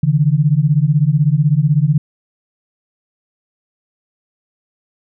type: beating tone pair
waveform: sine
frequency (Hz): 141 / 157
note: C#3 / D#3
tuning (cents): +30 / +16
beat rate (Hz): 16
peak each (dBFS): -13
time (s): 0.03-1.98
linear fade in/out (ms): 5
effects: none